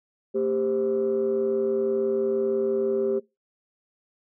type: tone cluster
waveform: sine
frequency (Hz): 227.7 / 395.9 / 522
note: A#3 / G4 / C5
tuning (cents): -40 / +17 / -4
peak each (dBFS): -30 / -22 / -29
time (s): 0.34-3.2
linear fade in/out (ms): 20
effects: noise-tail reverb RT60 0.2 s tail -20 dB re dry + tanh soft clip ceiling -16 dBFS